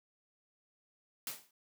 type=noise with exponential decay; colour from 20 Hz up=white; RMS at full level=-36 dBFS; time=1.27-1.51 s; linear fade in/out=2 ms; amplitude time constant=51 ms; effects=high-pass 150 Hz 12 dB/octave